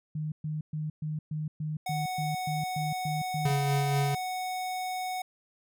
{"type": "tone bursts", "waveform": "sine", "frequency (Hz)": 153.6, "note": "D#3", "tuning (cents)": -22, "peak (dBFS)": -30, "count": 12, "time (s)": [0.15, 3.51], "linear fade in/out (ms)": 5, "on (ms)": 170, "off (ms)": 120}
{"type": "tone", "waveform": "square", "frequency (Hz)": 740, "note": "F#5", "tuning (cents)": 0, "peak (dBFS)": -32, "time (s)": [1.86, 5.22], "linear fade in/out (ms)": 5}
{"type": "tone with tremolo", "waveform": "square", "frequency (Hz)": 139.7, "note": "C#3", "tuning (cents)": 14, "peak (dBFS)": -25, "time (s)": [3.45, 4.15], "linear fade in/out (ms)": 5, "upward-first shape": "sine", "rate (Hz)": 4.2, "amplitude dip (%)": 30}
{"effects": []}